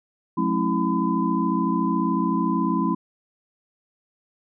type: tone cluster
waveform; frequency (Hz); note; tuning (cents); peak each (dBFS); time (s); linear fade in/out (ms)
sine; 180.6 / 214.4 / 268.4 / 326.7 / 1010; F#3 / A3 / C4 / E4 / B5; -42 / -45 / +44 / -15 / +39; -26; 0.37-2.95; 10
effects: none